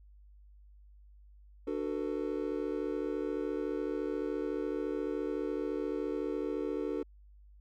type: chord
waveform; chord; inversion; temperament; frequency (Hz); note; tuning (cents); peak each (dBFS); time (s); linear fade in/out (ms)
triangle; B minor seventh; first; just; 296.3 / 370.4 / 444.5 / 493.9; D4 / F#4 / A4 / B4; +15 / +2 / +18 / 0; -35 / -36 / -35 / -39; 1.67-7.03; 5
effects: added 50 Hz sine -54 dBFS peak until 7.6 s